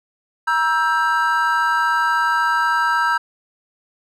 triangle chord, E diminished, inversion second, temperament just, 949.3 / 1318.5 / 1582.2 Hz, Bb5 / E6 / G6, +31 / 0 / +16 cents, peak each -18 dBFS, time 0.47-3.18 s, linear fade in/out 10 ms, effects none

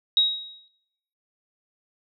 sine tone with exponential decay, 3800 Hz, A#7, 33 cents sharp, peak -14 dBFS, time 0.17-0.68 s, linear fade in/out 1 ms, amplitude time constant 110 ms, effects noise-tail reverb RT60 0.8 s tail -18 dB re dry

